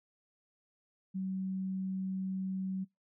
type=tone; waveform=sine; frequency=189.4 Hz; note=F#3; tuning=41 cents sharp; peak=-33 dBFS; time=1.14-2.85 s; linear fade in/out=20 ms; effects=noise-tail reverb RT60 0.2 s tail -26 dB re dry